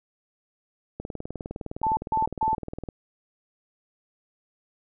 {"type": "click train", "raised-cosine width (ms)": 2, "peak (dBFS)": -20, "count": 38, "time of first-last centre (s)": [1, 2.888], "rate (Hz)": 19.6}
{"type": "tone bursts", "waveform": "sine", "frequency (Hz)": 880, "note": "A5", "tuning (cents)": 0, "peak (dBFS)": -21, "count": 3, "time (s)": [1.83, 2.55], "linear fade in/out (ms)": 5, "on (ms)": 140, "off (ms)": 150}
{"effects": []}